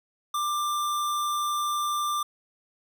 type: tone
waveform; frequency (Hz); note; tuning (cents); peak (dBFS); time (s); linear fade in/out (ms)
square; 1186; D6; +17; -26; 0.34-2.23; 5
effects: none